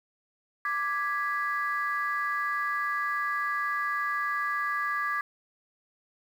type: chord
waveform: sine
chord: G# diminished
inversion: second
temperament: equal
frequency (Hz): 1174.7 / 1661.2 / 1975.5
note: D6 / G#6 / B6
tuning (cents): 0 / 0 / 0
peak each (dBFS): -29 / -30 / -35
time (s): 0.65-5.21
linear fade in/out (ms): 2
effects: tanh soft clip ceiling -19 dBFS + 9-bit